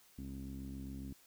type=tone with low-pass filter; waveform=sawtooth; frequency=67.4 Hz; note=C#2; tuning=48 cents flat; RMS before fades=-45 dBFS; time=0.18-1.13 s; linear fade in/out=5 ms; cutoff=250 Hz; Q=5.7; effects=white hiss -65 dBFS RMS until 1.26 s